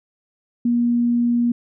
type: tone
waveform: sine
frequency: 238.6 Hz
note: A#3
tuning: 41 cents sharp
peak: -15 dBFS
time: 0.65-1.52 s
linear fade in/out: 5 ms
effects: none